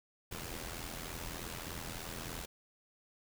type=noise with amplitude modulation; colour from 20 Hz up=pink; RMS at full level=-40 dBFS; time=0.31-2.46 s; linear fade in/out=10 ms; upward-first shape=sine; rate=83.3 Hz; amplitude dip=70%; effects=none